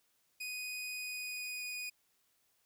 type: tone with pitch glide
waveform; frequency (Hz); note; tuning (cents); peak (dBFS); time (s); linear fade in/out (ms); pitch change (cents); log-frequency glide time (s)
sawtooth; 2489 to 2473; D#7 to D#7; 0 to -11; -36; 0.4-1.9; 10; -11; 0.93-1.62
effects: white hiss -75 dBFS RMS until 2.65 s